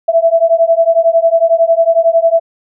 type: beating tone pair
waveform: sine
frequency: 658 / 669 Hz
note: E5 / E5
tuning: -3 / +25 cents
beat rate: 11 Hz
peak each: -10 dBFS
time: 0.08-2.4 s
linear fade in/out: 10 ms
effects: none